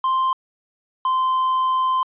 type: tone pair in turn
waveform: triangle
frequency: 1046.5 / 1036.9 Hz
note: C6 / C6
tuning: 0 / -16 cents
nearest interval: unison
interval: 16 cents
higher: first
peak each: -15 dBFS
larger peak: neither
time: 0.04-0.33 / 1.05-2.03 s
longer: second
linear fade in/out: 2 ms
effects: resampled to 8000 Hz